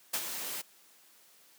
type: noise with ADSR envelope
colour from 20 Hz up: white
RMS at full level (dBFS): -30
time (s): 0.13-0.62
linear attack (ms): 12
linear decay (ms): 56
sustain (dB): -8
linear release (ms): 13
effects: white hiss -61 dBFS RMS until 1.58 s + high-pass 200 Hz 12 dB/octave